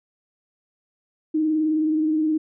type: tone with vibrato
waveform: sine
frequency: 311.1 Hz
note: D#4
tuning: in tune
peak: -18 dBFS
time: 1.34-2.38 s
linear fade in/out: 10 ms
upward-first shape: sine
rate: 19 Hz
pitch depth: 35 cents each way
effects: none